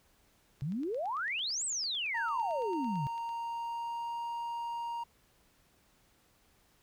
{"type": "click train", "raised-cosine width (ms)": 0.2, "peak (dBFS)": -38, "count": 25, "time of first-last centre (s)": [0.61, 3.292], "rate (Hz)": 8.95}
{"type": "exponential two-way sweep", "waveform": "sine", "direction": "up then down", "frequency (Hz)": [130, 8372, 130], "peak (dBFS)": -32, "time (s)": [0.62, 3.07], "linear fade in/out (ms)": 0, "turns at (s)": 1.65}
{"type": "tone with pitch glide", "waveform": "triangle", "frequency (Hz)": [923, 937], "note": ["A#5", "A#5"], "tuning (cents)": [-17, 9], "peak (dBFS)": -33, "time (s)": [2.14, 5.04], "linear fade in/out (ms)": 10, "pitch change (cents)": 26, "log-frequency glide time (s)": [2.67, 4.23]}
{"effects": ["pink hiss -68 dBFS RMS until 6.82 s"]}